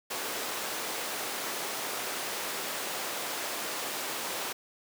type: high-pass noise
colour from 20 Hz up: pink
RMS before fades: -35 dBFS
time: 0.1-4.53 s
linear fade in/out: 10 ms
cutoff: 420 Hz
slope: 12 dB/octave
effects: none